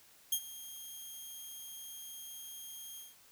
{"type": "tone with ADSR envelope", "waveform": "5% pulse", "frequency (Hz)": 3227, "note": "G7", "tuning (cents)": 50, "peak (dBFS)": -19, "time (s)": [0.32, 3.16], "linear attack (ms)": 6, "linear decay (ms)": 67, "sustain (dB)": -18, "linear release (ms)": 180, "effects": ["white hiss -62 dBFS RMS until 3.31 s"]}